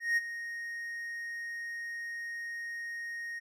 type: tone with ADSR envelope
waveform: triangle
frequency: 1864.7 Hz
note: A#6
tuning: in tune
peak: -22 dBFS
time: 0-3.4 s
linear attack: 170 ms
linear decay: 27 ms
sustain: -13 dB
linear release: 20 ms
effects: none